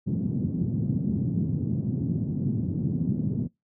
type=band-pass noise; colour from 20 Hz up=white; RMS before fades=-27 dBFS; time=0.06-3.48 s; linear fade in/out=20 ms; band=110 to 220 Hz; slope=24 dB/octave; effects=noise-tail reverb RT60 0.2 s tail -25 dB re dry